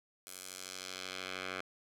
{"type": "tone with band-pass filter sweep", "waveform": "10% pulse", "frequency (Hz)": 93, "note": "F#2", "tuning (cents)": 9, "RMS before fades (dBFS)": -44, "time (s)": [0.27, 1.61], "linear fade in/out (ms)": 0, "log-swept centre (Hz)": [11000, 1900], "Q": 0.95, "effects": []}